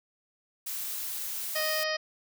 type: noise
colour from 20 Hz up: blue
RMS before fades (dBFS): -35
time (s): 0.66-1.84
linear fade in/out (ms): 10
type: harmonic tone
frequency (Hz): 622.3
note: D#5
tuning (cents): 0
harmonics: 1 / 2 / 3 / 4 / 5 / 6 / 7 / 8 / 9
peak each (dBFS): -32 / -38 / -33 / -40 / -40 / -47 / -42 / -36 / -43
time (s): 1.55-1.97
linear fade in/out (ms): 10
effects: none